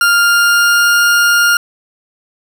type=tone with pitch glide; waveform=40% pulse; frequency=1400 to 1410.6 Hz; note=F6 to F6; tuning=+4 to +17 cents; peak=-7 dBFS; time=0.01-1.57 s; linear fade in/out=2 ms; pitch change=+13 cents; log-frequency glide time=0.11-1.03 s; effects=none